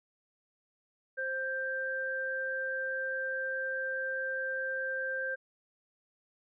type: tone pair together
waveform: sine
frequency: 526 / 1576.2 Hz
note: C5 / G6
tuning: +9 / +9 cents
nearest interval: octave + perfect fifth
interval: 1900 cents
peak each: -37 / -33 dBFS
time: 1.17-5.36 s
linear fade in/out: 20 ms
effects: none